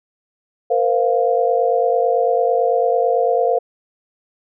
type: chord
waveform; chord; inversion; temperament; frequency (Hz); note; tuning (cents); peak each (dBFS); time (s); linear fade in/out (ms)
sine; Bb suspended second; none; equal with one note detuned; 466.2 / 515.2 / 698.5; Bb4 / C5 / F5; 0 / -27 / 0; -18; 0.7-3.59; 10
effects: none